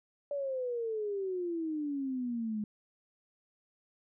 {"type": "exponential sweep", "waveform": "sine", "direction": "down", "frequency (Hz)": [579, 207.7], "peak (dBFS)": -32, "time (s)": [0.31, 2.64], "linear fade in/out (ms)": 2, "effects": []}